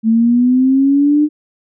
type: linear sweep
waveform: sine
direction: up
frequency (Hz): 220 to 303.1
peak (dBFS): -8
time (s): 0.03-1.29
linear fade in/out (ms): 50
effects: none